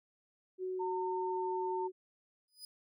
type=tone; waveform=sine; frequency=371.3 Hz; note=F#4; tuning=6 cents sharp; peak=-35 dBFS; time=0.58-1.92 s; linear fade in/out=50 ms
type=tone with pitch glide; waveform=sine; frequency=910 to 902.7 Hz; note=A#5 to A5; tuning=-42 to +44 cents; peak=-36 dBFS; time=0.79-1.88 s; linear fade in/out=20 ms; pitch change=-14 cents; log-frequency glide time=1.21-1.46 s
type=tone with exponential growth; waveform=sawtooth; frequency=4978 Hz; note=D#8; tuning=in tune; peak=-40 dBFS; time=2.48-2.65 s; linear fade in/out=2 ms; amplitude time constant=35 ms
effects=none